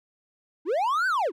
triangle linear two-way sweep, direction up then down, 277.2 to 1568 to 277.2 Hz, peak -20 dBFS, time 0.65-1.32 s, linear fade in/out 50 ms, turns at 1.07 s, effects none

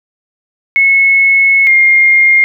sine tone pair in turn, 2190 / 2124 Hz, C#7 / C7, -22 / +25 cents, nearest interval minor second, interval 53 cents, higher first, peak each -5 / -4 dBFS, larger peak second, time 0.76-1.67 / 1.67-2.44 s, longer first, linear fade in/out 0 ms, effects none

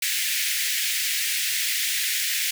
pink high-pass noise, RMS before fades -25 dBFS, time 0.02-2.51 s, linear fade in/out 5 ms, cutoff 1800 Hz, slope 48 dB/octave, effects none

